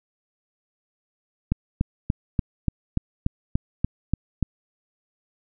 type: click train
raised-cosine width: 5 ms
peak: -8 dBFS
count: 11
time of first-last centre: 1.52-4.427 s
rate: 3.44 Hz
effects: none